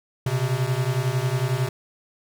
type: beating tone pair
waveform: square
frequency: 123.47 / 134.47 Hz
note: B2 / C3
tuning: 0 / +48 cents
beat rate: 11 Hz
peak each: -25 dBFS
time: 0.26-1.69 s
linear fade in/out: 5 ms
effects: none